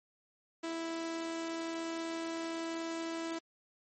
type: tone with amplitude modulation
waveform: sawtooth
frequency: 329.6 Hz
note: E4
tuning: in tune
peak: -31 dBFS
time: 0.63-3.39 s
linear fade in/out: 10 ms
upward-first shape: sine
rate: 81.1 Hz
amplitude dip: 25%
effects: MP3 32 kbps